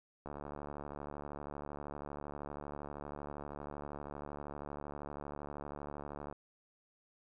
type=click train; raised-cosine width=1 ms; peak=-30 dBFS; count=442; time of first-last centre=0.26-6.326 s; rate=72.7 Hz; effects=none